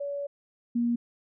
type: tone pair in turn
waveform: sine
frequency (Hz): 568 / 237.2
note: C#5 / A#3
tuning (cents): +42 / +30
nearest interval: octave + minor third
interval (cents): 1512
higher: first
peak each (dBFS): -30 / -23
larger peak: second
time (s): 0-0.27 / 0.75-0.96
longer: first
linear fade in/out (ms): 10
effects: none